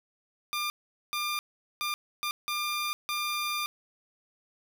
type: tone bursts at uneven times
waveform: 15% pulse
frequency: 1198 Hz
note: D6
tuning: 34 cents sharp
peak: -23 dBFS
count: 6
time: 0.53-0.7 / 1.13-1.39 / 1.81-1.94 / 2.23-2.31 / 2.48-2.93 / 3.09-3.66 s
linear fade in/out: 0 ms
effects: none